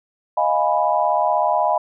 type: chord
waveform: sine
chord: F half-diminished seventh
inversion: third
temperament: equal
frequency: 622.3 / 698.5 / 830.6 / 987.8 Hz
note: Eb5 / F5 / Ab5 / Cb6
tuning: 0 / 0 / 0 / 0 cents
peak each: -21 dBFS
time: 0.37-1.78 s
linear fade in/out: 5 ms
effects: none